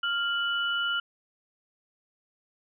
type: tone pair together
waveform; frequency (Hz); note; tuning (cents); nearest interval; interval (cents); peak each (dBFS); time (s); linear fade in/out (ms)
sine; 1396.9 / 2960; F6 / F#7; 0 / 0; octave + minor second; 1300; -27 / -30; 0.03-1; 5
effects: none